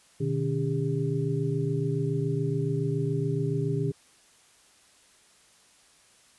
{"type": "tone cluster", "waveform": "sine", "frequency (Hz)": [125.8, 152.9, 280.9, 402.5], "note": ["B2", "D#3", "C#4", "G4"], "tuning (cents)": [32, -30, 23, 46], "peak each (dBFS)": [-30, -28, -35, -31], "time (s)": [0.2, 3.92], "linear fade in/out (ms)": 10, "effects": ["white hiss -59 dBFS RMS until 6.38 s", "resampled to 24000 Hz"]}